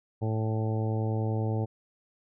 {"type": "harmonic tone with a mistuned harmonic", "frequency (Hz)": 110, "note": "A2", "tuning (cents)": 0, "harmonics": [1, 2, 3, 4, 5, 6, 7, 8], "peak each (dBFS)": [-27, -36, -37, -37, -40, -46, -41, -46], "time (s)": [0.21, 1.66], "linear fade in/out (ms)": 20, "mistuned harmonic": 8, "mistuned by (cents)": -17, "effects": []}